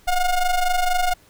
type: ring-modulated tone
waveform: square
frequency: 356.9 Hz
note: F4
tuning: 38 cents sharp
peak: -15 dBFS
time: 0.07-1.14 s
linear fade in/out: 10 ms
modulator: 369 Hz
effects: pink hiss -54 dBFS RMS until 1.29 s